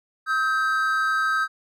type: tone pair together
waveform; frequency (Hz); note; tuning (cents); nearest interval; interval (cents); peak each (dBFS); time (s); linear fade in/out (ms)
triangle; 1279.5 / 1568; D#6 / G6; +48 / 0; major third; 352; -21; 0.26-1.48; 50
effects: none